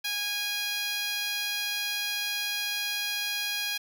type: tone with high-pass filter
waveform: 10% pulse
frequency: 822 Hz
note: G#5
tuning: 18 cents flat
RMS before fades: -31 dBFS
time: 0.04-3.78 s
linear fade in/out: 10 ms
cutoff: 1900 Hz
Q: 0.82
effects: 8-bit